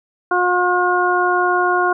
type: harmonic tone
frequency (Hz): 358.8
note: F4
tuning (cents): +47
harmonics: 1 / 2 / 3 / 4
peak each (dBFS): -19 / -19 / -19 / -19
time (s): 0.31-1.93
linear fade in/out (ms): 5
effects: none